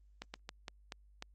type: slowing click train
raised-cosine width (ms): 0.2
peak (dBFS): -25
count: 6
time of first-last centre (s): 0.22-1.224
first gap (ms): 120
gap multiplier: 1.26
effects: added 50 Hz sine -60 dBFS peak until 1.34 s + Opus 32 kbps